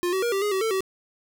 square tone with pitch steps, 352.8 / 379.8 / 473.9 / 391 / 415.3 / 381.5 / 446 / 381.6 Hz, F4 / F#4 / A#4 / G4 / G#4 / G4 / A4 / G4, +18 / +45 / +28 / -4 / 0 / -47 / +23 / -47 cents, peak -23 dBFS, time 0.03-0.806 s, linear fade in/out 0 ms, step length 97 ms, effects none

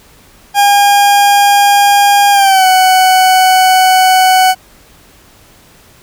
40% pulse tone with pitch glide, 810 to 747.1 Hz, G#5 to F#5, -43 to +17 cents, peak -4 dBFS, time 0.54-4.55 s, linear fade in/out 50 ms, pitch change -140 cents, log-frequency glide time 2.32-2.66 s, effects pink hiss -43 dBFS RMS until 6.02 s

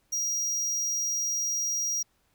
square tone, 5720 Hz, F8, 41 cents sharp, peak -27 dBFS, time 0.12-2.03 s, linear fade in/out 10 ms, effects pink hiss -70 dBFS RMS until 2.34 s

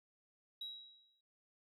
sine tone with exponential decay, 3859 Hz, B7, 41 cents flat, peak -39 dBFS, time 0.61-1.21 s, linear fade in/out 5 ms, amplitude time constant 130 ms, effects tanh soft clip ceiling -39 dBFS

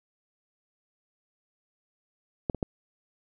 clicks, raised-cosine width 2 ms, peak -13 / -21 / -14 dBFS, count 3, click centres 2.498 / 2.547 / 2.628 s, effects none

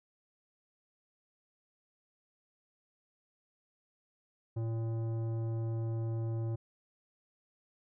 triangle tone with tanh clipping, 113.6 Hz, A#2, 44 cents flat, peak -34 dBFS, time 4.56-6.56 s, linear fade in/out 10 ms, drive 17 dB, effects none

